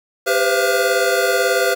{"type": "tone cluster", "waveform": "square", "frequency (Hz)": [395.5, 498.7, 517, 677, 1429], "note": ["G4", "B4", "C5", "E5", "F6"], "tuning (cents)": [15, 17, -21, 46, 39], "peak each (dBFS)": -22, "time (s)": [0.26, 1.75], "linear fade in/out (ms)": 20, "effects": ["8-bit"]}